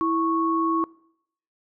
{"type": "tone pair together", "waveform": "sine", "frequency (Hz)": [328.5, 1105], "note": ["E4", "C#6"], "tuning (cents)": [-6, -6], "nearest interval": "octave + major sixth", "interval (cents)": 2100, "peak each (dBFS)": -23, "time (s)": [0.01, 0.84], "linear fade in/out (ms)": 0, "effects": ["noise-tail reverb RT60 0.7 s tail -23 dB re dry"]}